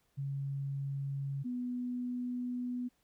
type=tone pair in turn; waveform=sine; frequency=138.59 / 246.9 Hz; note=C#3 / B3; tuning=0 / 0 cents; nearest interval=minor seventh; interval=1000 cents; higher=second; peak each=-34 / -34 dBFS; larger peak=neither; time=0.17-1.44 / 1.44-2.89 s; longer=second; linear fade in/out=20 ms; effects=pink hiss -75 dBFS RMS until 3.03 s